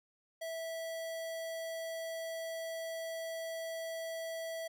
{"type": "tone", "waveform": "square", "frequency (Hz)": 655, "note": "E5", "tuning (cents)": -11, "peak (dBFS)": -39, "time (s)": [0.41, 4.68], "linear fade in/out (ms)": 10, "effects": []}